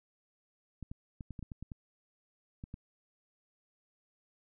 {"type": "clicks", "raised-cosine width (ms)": 5, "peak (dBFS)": -30, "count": 11, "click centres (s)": [0.827, 0.915, 1.208, 1.307, 1.392, 1.427, 1.518, 1.626, 1.718, 2.639, 2.741], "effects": []}